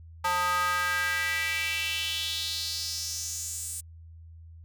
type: tone with high-pass filter sweep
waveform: square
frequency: 178.4 Hz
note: F3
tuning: 37 cents sharp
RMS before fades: -30 dBFS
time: 0.24-3.81 s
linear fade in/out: 10 ms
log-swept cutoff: 1000 to 8700 Hz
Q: 3.7
effects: added 82 Hz sine -45 dBFS peak until 4.64 s